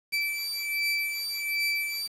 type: beating tone pair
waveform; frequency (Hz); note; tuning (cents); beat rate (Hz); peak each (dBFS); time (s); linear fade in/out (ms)
30% pulse; 2323 / 2324.3; D7 / D7; -20 / -19; 1.3; -28; 0.12-2.08; 20
effects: resampled to 32000 Hz + 8-bit